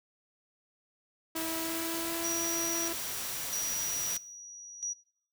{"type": "tone with pitch glide", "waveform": "sawtooth", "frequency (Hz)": [324.6, 335.1], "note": ["E4", "E4"], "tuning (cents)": [-27, 29], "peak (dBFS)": -31, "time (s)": [1.35, 2.93], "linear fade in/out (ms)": 5, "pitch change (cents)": 56, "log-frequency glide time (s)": [1.46, 2.26]}
{"type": "noise", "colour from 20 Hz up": "white", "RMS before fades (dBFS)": -37, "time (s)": [1.36, 4.17], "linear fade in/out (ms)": 2}
{"type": "tone with tremolo", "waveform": "sine", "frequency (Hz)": 5800, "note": "F#8", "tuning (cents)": -35, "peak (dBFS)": -31, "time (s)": [2.23, 4.94], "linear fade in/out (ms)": 20, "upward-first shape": "square", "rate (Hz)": 0.77, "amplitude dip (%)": 75}
{"effects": ["noise-tail reverb RT60 0.6 s tail -22 dB re dry"]}